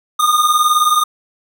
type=beating tone pair; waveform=square; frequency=1209 / 1228 Hz; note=D6 / D#6; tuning=+50 / -23 cents; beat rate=19 Hz; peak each=-17 / -13 dBFS; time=0.19-1.04 s; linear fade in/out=10 ms; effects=none